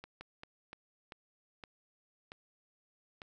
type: slowing click train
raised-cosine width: 0.3 ms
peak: -30 dBFS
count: 8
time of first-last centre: 0.04-3.218 s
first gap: 170 ms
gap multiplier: 1.32
effects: none